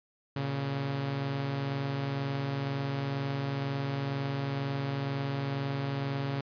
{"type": "tone pair together", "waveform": "sawtooth", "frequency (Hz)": [116.63, 138.7], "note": ["A#2", "C#3"], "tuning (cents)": [1, 1], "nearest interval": "minor third", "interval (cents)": 300, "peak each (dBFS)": [-35, -27], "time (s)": [0.36, 6.41], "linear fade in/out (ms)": 5, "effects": ["resampled to 11025 Hz"]}